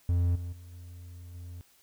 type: tone with level steps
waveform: triangle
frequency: 87.4 Hz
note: F2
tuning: 2 cents sharp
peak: -21 / -32 / -43 / -41 / -38 dBFS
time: 0.09-1.61 s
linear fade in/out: 0 ms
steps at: 0.35 / 0.52 / 0.72 / 1.34 s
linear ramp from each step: 10 ms
effects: white hiss -63 dBFS RMS until 1.82 s